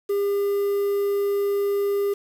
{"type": "tone with quantisation", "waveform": "triangle", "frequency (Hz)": 402.5, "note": "G4", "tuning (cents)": 46, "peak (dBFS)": -18, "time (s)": [0.09, 2.14], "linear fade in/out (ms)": 10, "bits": 7, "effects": []}